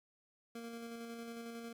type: tone with tremolo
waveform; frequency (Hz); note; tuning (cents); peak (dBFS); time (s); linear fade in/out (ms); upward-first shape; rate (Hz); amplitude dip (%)
25% pulse; 232.2; A#3; -7; -40; 0.55-1.73; 5; square; 11; 25
effects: none